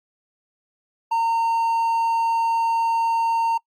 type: tone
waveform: triangle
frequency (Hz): 916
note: A#5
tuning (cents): -31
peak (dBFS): -16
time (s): 1.11-3.58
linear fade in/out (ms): 10
effects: noise-tail reverb RT60 0.1 s tail -24 dB re dry + Opus 48 kbps